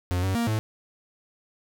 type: tone with pitch steps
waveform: 45% pulse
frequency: 89.9 / 95 / 234 / 109 Hz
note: F#2 / F#2 / A#3 / A2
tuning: -49 / +46 / +7 / -16 cents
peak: -23 dBFS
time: 0.11-0.59 s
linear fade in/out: 0 ms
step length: 120 ms
effects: none